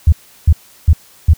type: tone bursts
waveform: sine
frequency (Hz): 78.8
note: D#2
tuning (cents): +23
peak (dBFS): -3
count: 4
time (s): 0.07-1.336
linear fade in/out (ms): 5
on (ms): 54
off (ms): 350
effects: white hiss -45 dBFS RMS until 1.37 s